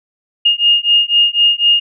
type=beating tone pair; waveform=sine; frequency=2839 / 2843 Hz; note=F7 / F7; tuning=+28 / +30 cents; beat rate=4 Hz; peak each=-12 dBFS; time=0.45-1.8 s; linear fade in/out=10 ms; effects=none